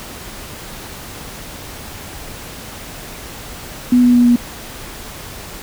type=tone with pitch steps; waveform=sine; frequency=246.9 / 244.8 / 242.7 / 240.6 Hz; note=B3 / B3 / B3 / B3; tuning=0 / -15 / -30 / -45 cents; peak=-7 dBFS; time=3.92-4.36 s; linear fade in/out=5 ms; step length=110 ms; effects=pink hiss -32 dBFS RMS until 5.62 s